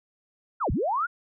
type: linear two-way sweep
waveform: sine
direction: down then up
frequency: 1482 to 32.75 to 1482 Hz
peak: -23 dBFS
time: 0.6-1.07 s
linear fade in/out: 20 ms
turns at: 0.71 s
effects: none